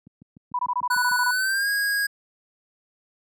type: click train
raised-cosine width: 5 ms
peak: -28 dBFS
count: 8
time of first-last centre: 0.07-1.113 s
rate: 6.71 Hz
type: tone bursts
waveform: sine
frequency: 987 Hz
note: B5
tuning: 1 cent flat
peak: -21 dBFS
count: 11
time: 0.54-1.31 s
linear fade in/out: 5 ms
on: 50 ms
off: 22 ms
type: tone with pitch glide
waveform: square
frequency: 1480 to 1642.2 Hz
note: F#6 to G#6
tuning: 0 to -20 cents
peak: -22 dBFS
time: 0.9-2.07 s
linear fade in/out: 10 ms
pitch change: +180 cents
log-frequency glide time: 1.3-1.69 s
effects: high-pass 200 Hz 12 dB/octave